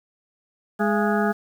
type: harmonic tone with a mistuned harmonic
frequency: 207.7 Hz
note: G#3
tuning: in tune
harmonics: 1 / 2 / 3 / 4 / 6 / 7 / 8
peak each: -22 / -25 / -27 / -28 / -30 / -30 / -31 dBFS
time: 0.79-1.33 s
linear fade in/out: 20 ms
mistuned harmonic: 3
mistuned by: +140 cents
effects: 8-bit